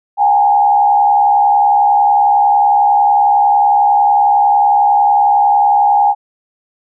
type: tone with frequency modulation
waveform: sine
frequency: 819 Hz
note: G#5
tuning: 24 cents flat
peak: -7 dBFS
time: 0.17-6.15 s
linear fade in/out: 50 ms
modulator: 71 Hz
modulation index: 0.7
effects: none